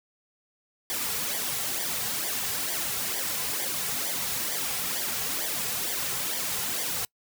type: noise with flanger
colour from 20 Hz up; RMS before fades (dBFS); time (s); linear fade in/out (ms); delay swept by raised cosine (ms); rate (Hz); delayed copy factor
white; -30; 0.9-7.05; 0; 0.74 to 3.34; 2.2; -0.7
effects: noise-tail reverb RT60 0.1 s tail -26 dB re dry